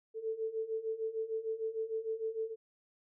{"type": "beating tone pair", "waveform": "sine", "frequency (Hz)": [440, 446.6], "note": ["A4", "A4"], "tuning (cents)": [0, 26], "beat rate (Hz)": 6.6, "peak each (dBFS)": [-39, -36], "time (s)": [0.14, 2.56], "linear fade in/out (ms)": 50, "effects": []}